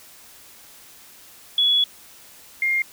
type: tone pair in turn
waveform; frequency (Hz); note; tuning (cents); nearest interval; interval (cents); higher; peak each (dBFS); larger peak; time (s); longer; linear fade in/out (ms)
sine; 3386 / 2121; G#7 / C7; +33 / +23; minor sixth; 810; first; -15 / -18; first; 1.58-1.84 / 2.62-2.82; first; 2
effects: white hiss -47 dBFS RMS until 2.92 s